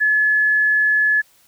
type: tone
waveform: sine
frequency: 1712 Hz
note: A6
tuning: 48 cents flat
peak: -13 dBFS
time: 0-1.22 s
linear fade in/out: 20 ms
effects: white hiss -55 dBFS RMS until 1.47 s